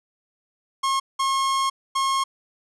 45% pulse tone bursts at uneven times, 1080 Hz, C#6, 45 cents flat, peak -20 dBFS, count 3, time 0.83-1 / 1.19-1.7 / 1.95-2.24 s, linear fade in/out 10 ms, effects resampled to 24000 Hz

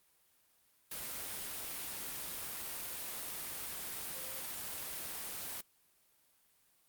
sine tone in noise, 523.3 Hz, C5, in tune, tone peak -53 dBFS, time 4.14-4.4 s, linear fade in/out 5 ms, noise white, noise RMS -42 dBFS, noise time 0.91-5.61 s, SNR -14 dB, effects white hiss -71 dBFS RMS until 6.88 s + Opus 32 kbps

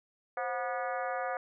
harmonic tone with a mistuned harmonic, 243.5 Hz, B3, 24 cents flat, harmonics 2 / 3 / 4 / 5 / 6 / 7 / 8 / 9, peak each -37 / -35 / -45 / -40 / -42 / -44 / -49 / -50 dBFS, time 0.37-1.37 s, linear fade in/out 2 ms, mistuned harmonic 2, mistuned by +130 cents, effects none

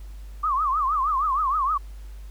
sine tone with vibrato, 1151 Hz, D6, 35 cents flat, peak -20 dBFS, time 0.43-1.78 s, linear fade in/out 10 ms, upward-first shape triangle, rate 6.4 Hz, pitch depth 220 cents each way, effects added 50 Hz sine -36 dBFS peak until 2.3 s + pink hiss -56 dBFS RMS until 2.3 s

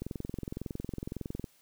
click train, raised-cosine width 3 ms, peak -23 dBFS, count 32, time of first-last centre 0.02-1.442 s, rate 21.8 Hz, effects white hiss -65 dBFS RMS until 1.61 s

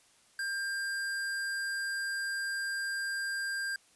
square tone, 1595 Hz, G6, 30 cents sharp, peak -33 dBFS, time 0.39-3.76 s, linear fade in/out 2 ms, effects white hiss -64 dBFS RMS until 3.95 s + resampled to 24000 Hz

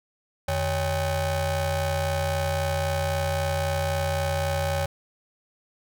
30% pulse ring-modulated tone, 236.6 Hz, A#3, 26 cents sharp, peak -18 dBFS, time 0.48-4.86 s, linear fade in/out 5 ms, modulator 323 Hz, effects none

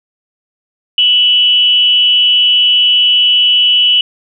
sine tone with frequency modulation, 2960 Hz, F#7, in tune, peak -6 dBFS, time 0.98-4.01 s, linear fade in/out 2 ms, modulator 275 Hz, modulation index 0.38, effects none

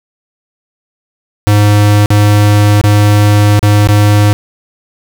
square tone with dropouts, 103.8 Hz, G#2, in tune, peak -5 dBFS, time 1.47-4.33 s, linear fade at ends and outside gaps 0 ms, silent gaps 2.059-2.104 / 2.813-2.839 / 3.593-3.629 / 3.873-3.888 s, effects none

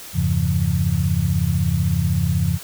sine tone cluster, 84 / 100.1 / 136.6 / 169.3 Hz, E2 / G2 / C#3 / E3, +33 / +37 / -25 / +46 cents, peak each -22 dBFS, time 0.13-2.59 s, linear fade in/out 50 ms, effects white hiss -37 dBFS RMS until 2.63 s

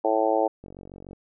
harmonic tone, 110 Hz, A2, in tune, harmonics 3 / 4 / 5 / 6 / 7 / 8, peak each -28 / -27 / -25 / -27 / -26 / -30 dBFS, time 0.04-0.48 s, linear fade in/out 10 ms
click train, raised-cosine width 2 ms, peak -29 dBFS, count 24, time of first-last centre 0.64-1.131 s, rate 46.8 Hz
effects none

